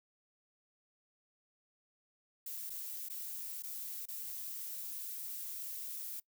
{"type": "noise with dropouts", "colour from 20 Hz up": "violet", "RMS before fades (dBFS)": -43, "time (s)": [2.46, 6.2], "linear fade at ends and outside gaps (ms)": 5, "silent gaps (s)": [[2.697, 2.701], [3.087, 3.098], [3.624, 3.635], [4.057, 4.084]], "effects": ["noise-tail reverb RT60 0.1 s tail -22 dB re dry"]}